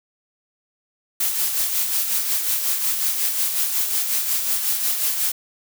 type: noise with tremolo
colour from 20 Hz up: blue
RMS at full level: -20 dBFS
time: 1.2-5.32 s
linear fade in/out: 5 ms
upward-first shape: sine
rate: 5.5 Hz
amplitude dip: 45%
effects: none